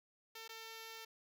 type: tone with dropouts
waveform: 5% pulse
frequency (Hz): 449.3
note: A4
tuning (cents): +36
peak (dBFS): -37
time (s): 0.35-1.05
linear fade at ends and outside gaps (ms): 5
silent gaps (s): 0.479-0.491
effects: none